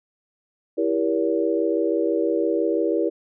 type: chord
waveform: sine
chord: E diminished seventh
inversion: none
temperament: just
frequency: 329.6 / 395.6 / 474.7 / 569.6 Hz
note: E4 / G4 / Bb4 / Db5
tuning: 0 / +16 / +31 / +47 cents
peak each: -23 / -25 / -24 / -27 dBFS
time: 0.77-3.1 s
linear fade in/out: 20 ms
effects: none